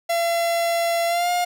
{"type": "tone with pitch glide", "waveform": "45% pulse", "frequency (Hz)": [679, 709.5], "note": ["F5", "F5"], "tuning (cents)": [-49, 27], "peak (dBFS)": -19, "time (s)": [0.09, 1.45], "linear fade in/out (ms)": 10, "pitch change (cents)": 76, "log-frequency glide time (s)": [1.07, 1.3], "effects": []}